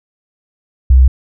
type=tone; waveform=sine; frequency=64.5 Hz; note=C2; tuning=24 cents flat; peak=-3 dBFS; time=0.9-1.08 s; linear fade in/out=5 ms; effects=none